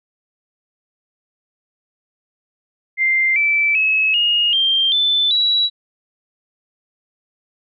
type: tone with pitch steps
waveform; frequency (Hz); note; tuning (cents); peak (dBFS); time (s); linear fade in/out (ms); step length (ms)
sine; 2093 / 2322 / 2577 / 2859 / 3172 / 3520 / 3906; C7 / D7 / E7 / F7 / G7 / A7 / B7; 0 / -20 / -40 / +40 / +20 / 0 / -20; -13; 2.97-5.7; 50; 390
effects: none